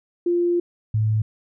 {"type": "tone pair in turn", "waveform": "sine", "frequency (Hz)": [348.1, 108.57], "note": ["F4", "A2"], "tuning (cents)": [-6, -23], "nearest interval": "octave + minor sixth", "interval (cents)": 2017, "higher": "first", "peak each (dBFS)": -17, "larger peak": "neither", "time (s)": [[0.26, 0.6], [0.94, 1.22]], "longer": "first", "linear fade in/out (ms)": 5, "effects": []}